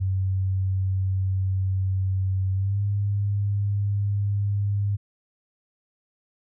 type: tone with pitch glide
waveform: sine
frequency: 95 to 101.23 Hz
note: F#2 to G#2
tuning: +46 to -44 cents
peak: -21 dBFS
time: 0-4.97 s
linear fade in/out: 20 ms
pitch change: +110 cents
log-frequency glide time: 2.53-2.81 s
effects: none